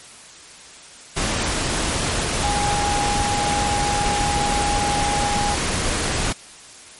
sine tone in noise, 821 Hz, G#5, 20 cents flat, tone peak -21 dBFS, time 2.43-5.55 s, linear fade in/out 10 ms, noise pink, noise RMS -22 dBFS, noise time 1.16-6.33 s, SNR -2 dB, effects white hiss -42 dBFS RMS until 6.99 s + MP3 48 kbps

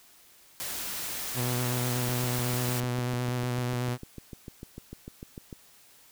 white noise, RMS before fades -35 dBFS, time 0.6-2.8 s, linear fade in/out 0 ms
sawtooth tone with vibrato, 123.47 Hz, B2, in tune, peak -24 dBFS, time 1.34-3.98 s, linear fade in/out 50 ms, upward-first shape square, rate 8.1 Hz, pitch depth 19 cents each way
click train, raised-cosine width 3 ms, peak -27 dBFS, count 24, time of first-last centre 2.09-5.528 s, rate 6.69 Hz
effects white hiss -57 dBFS RMS until 6.11 s

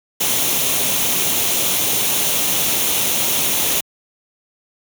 white noise with comb filter, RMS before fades -18 dBFS, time 0.2-3.81 s, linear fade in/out 10 ms, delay 0.31 ms, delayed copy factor +0.5, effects high-pass 100 Hz 12 dB/octave

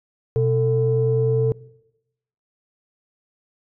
sine tone pair together, 124.93 / 445.2 Hz, B2 / A4, +20 / +20 cents, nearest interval octave + minor seventh, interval 2200 cents, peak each -18 dBFS, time 0.36-1.52 s, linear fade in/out 0 ms, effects noise-tail reverb RT60 0.9 s tail -22 dB re dry + tanh soft clip ceiling -9 dBFS

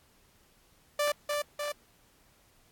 sawtooth tone with echo, 587.3 Hz, D5, in tune, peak -22 dBFS, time 0.99-1.12 s, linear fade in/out 5 ms, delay 300 ms, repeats 2, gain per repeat -3 dB, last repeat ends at 1.72 s, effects pink hiss -64 dBFS RMS until 2.71 s + AAC 64 kbps

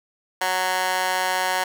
15% pulse tone with high-pass filter, 185 Hz, F#3, in tune, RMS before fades -23 dBFS, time 0.41-1.64 s, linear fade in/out 5 ms, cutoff 1000 Hz, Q 2, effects none

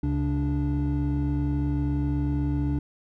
triangle tone cluster, 69.1 / 136.9 / 291.4 Hz, C#2 / C#3 / D4, -5 / -21 / -13 cents, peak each -25 dBFS, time 0.03-2.79 s, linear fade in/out 5 ms, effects tanh soft clip ceiling -13 dBFS

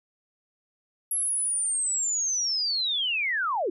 sine linear sweep, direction down, 11290 to 312.2 Hz, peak -24 dBFS, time 1.11-3.7 s, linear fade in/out 5 ms, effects none

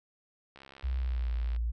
click train, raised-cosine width 0.3 ms, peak -34 dBFS, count 69, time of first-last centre 0.56-1.563 s, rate 67.8 Hz
sine tone with pitch glide, 63.3 to 57.71 Hz, B1 to A#1, +43 to -17 cents, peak -28 dBFS, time 0.83-1.72 s, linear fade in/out 20 ms, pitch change -160 cents, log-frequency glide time 0.96-1.34 s
effects none

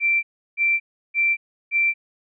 sine tone bursts, 2349 Hz, D7, in tune, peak -16 dBFS, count 4, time 0-1.94 s, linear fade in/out 50 ms, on 230 ms, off 340 ms, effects none

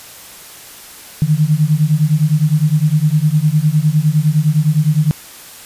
sine beating tone pair, 147.9 / 157.7 Hz, D3 / D#3, +13 / +24 cents, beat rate 9.8 Hz, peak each -13 dBFS, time 1.22-5.11 s, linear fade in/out 0 ms, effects white hiss -36 dBFS RMS until 5.65 s + resampled to 32000 Hz

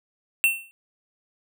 square tone with exponential decay, 2700 Hz, E7, 41 cents sharp, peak -14 dBFS, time 0.44-0.71 s, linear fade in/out 0 ms, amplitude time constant 57 ms, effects none

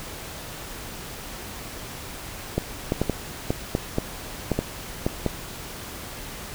clicks, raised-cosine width 2 ms, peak -8 dBFS, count 11, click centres 2.58 / 2.921 / 3.016 / 3.097 / 3.505 / 3.751 / 3.984 / 4.517 / 4.59 / 5.065 / 5.263 s, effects pink hiss -37 dBFS RMS until 6.54 s

